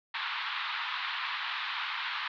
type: band-pass noise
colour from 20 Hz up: pink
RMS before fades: -35 dBFS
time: 0.14-2.28 s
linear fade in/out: 5 ms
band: 940 to 4000 Hz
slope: 48 dB/octave
effects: none